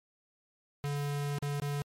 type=tone with dropouts; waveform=square; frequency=143.8 Hz; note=D3; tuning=36 cents flat; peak=-32 dBFS; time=0.84-1.82 s; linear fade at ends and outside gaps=0 ms; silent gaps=1.384-1.425 / 1.599-1.62 s; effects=MP3 64 kbps